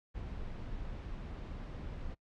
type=noise; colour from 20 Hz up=brown; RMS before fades=-42 dBFS; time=0.14-2.15 s; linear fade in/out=20 ms; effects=noise-tail reverb RT60 0.1 s tail -24 dB re dry + low-pass 4000 Hz 12 dB/octave